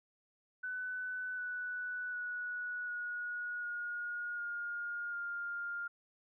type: tone with pitch steps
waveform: sine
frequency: 1500 / 1483.6 / 1467.4 / 1451.4 / 1435.6 / 1419.9 / 1404.4 Hz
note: F#6 / F#6 / F#6 / F#6 / F6 / F6 / F6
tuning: +23 / +4 / -15 / -34 / +47 / +28 / +9 cents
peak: -37 dBFS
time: 0.63-5.88 s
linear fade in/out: 10 ms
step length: 750 ms
effects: none